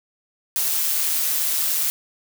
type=noise with amplitude modulation; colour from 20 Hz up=blue; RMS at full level=-20 dBFS; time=0.56-1.9 s; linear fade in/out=0 ms; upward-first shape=sine; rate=154 Hz; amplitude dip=40%; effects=none